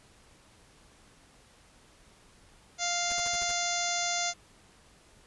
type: harmonic tone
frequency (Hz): 698.5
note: F5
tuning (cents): 0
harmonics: 1 / 2 / 3 / 4 / 5 / 6 / 7 / 8 / 9 / 10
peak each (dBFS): -34 / -39 / -36 / -44 / -38 / -40 / -39 / -40 / -35 / -37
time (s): 2.78-4.34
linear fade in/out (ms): 50
type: noise bursts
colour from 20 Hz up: pink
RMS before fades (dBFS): -43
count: 6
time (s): 3.1-3.513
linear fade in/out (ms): 0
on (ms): 23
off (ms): 55
effects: pink hiss -59 dBFS RMS until 5.26 s + resampled to 24000 Hz